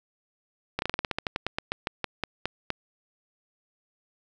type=slowing click train; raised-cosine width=0.3 ms; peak=-11 dBFS; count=19; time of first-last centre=0.79-2.703 s; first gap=31 ms; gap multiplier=1.13; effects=none